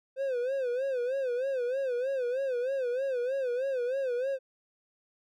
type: tone with vibrato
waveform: triangle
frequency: 514 Hz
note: C5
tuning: 31 cents flat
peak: -26 dBFS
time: 0.16-4.39 s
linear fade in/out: 50 ms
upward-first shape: sine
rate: 3.2 Hz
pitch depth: 120 cents each way
effects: none